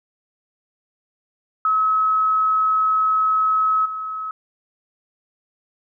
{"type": "tone with level steps", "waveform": "sine", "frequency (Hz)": 1285, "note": "E6", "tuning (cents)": -45, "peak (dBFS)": [-15, -25], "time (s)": [1.65, 4.31], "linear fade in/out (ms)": 2, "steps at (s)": 3.85, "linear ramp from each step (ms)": 10, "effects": []}